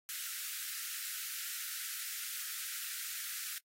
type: high-pass noise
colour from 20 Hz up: white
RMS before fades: -41 dBFS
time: 0.09-3.58 s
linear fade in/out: 0 ms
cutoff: 1300 Hz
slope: 96 dB/octave
effects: noise-tail reverb RT60 0.1 s tail -24 dB re dry + AAC 48 kbps